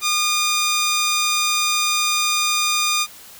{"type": "tone", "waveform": "10% pulse", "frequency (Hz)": 1216, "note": "D#6", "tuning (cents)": -40, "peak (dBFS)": -9, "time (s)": [0.01, 3.07], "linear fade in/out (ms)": 50, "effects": ["white hiss -42 dBFS RMS until 3.39 s"]}